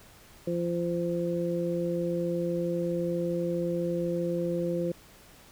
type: harmonic tone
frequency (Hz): 172.3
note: F3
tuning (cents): -23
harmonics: 1 / 2 / 3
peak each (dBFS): -31 / -31 / -31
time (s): 0.47-4.92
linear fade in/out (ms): 5
effects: pink hiss -54 dBFS RMS until 5.51 s